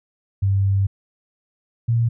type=tone pair in turn; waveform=sine; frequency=98 / 116.54 Hz; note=G2 / A#2; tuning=0 / 0 cents; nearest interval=minor third; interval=300 cents; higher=second; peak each=-15 dBFS; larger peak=neither; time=0.42-0.87 / 1.88-2.09 s; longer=first; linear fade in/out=10 ms; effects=none